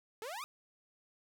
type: exponential sweep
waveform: sawtooth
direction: up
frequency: 412.3 to 1280 Hz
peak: -37 dBFS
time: 0.22-0.44 s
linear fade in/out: 0 ms
effects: none